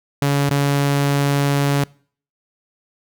sawtooth tone with dropouts, 141.5 Hz, C#3, 36 cents sharp, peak -11 dBFS, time 0.22-1.84 s, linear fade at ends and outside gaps 2 ms, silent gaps 0.493-0.508 s, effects noise-tail reverb RT60 0.5 s tail -25 dB re dry

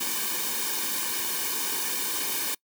white noise with comb filter, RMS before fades -29 dBFS, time 0-2.55 s, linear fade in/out 10 ms, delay 1.5 ms, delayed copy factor -0.9, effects noise-tail reverb RT60 0.1 s tail -25 dB re dry + high-pass 200 Hz 12 dB/octave

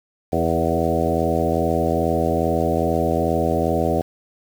harmonic tone with a mistuned harmonic, 82.41 Hz, E2, in tune, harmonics 1 / 2 / 3 / 4 / 5 / 6 / 7 / 8 / 9, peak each -26 / -26 / -26 / -26 / -26 / -26 / -26 / -26 / -26 dBFS, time 0.32-4.02 s, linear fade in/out 10 ms, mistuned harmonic 6, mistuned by -20 cents, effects 7-bit

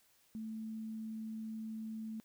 sine tone, 220.4 Hz, A3, 3 cents sharp, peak -40 dBFS, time 0.35-2.2 s, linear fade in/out 0 ms, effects white hiss -70 dBFS RMS until 2.24 s

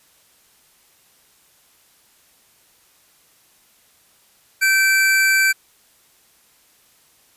square tone pair together, 1547.5 / 2328 Hz, G6 / D7, -23 / -16 cents, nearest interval perfect fifth, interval 707 cents, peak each -16 / -18 dBFS, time 4.61-5.53 s, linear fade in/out 20 ms, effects white hiss -56 dBFS RMS until 7.36 s + resampled to 32000 Hz

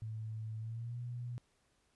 sine tone with pitch glide, 110 to 121.35 Hz, A2 to B2, 0 to -30 cents, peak -39 dBFS, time 0.02-1.38 s, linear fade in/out 0 ms, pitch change +170 cents, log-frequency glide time 0.59-0.99 s, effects pink hiss -75 dBFS RMS until 1.95 s + resampled to 24000 Hz

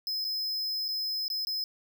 square tone with dropouts, 5100 Hz, D#8, 42 cents sharp, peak -30 dBFS, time 0.07-1.64 s, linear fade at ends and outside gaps 1 ms, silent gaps 0.244-0.249 / 0.882-0.887 / 1.281-1.301 / 1.45-1.47 s, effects 10-bit

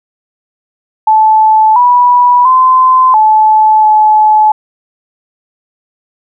sine tone with pitch steps, 870 / 979 / 1030 / 865 / 858 Hz, A5 / B5 / C6 / A5 / A5, -20 / -15 / -28 / -30 / -44 cents, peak -3 dBFS, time 1.07-4.52 s, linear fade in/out 5 ms, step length 690 ms, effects none

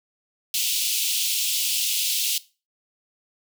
pink high-pass noise, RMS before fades -24 dBFS, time 0.54-2.38 s, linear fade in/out 2 ms, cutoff 2700 Hz, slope 48 dB/octave, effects noise-tail reverb RT60 0.3 s tail -18 dB re dry

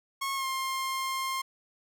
sawtooth tone with pitch glide, 1091 to 1060.6 Hz, C#6 to C6, -28 to +23 cents, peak -26 dBFS, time 0.21-1.42 s, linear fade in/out 10 ms, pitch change -49 cents, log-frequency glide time 0.35-0.46 s, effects none

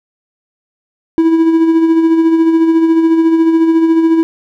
triangle tone with tremolo, 326.8 Hz, E4, 15 cents flat, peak -3 dBFS, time 1.18-4.23 s, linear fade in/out 0 ms, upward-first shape sine, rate 14 Hz, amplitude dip 45%, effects none

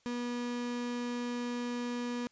35% pulse tone, 242.2 Hz, B3, 34 cents flat, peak -32 dBFS, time 0.06-2.27 s, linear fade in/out 0 ms, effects white hiss -69 dBFS RMS until 2.31 s + resampled to 16000 Hz

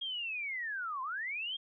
sine linear two-way sweep, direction down then up, 3272 to 1002 to 3272 Hz, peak -35 dBFS, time 0.01-1.57 s, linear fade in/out 10 ms, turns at 1.02 s, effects none

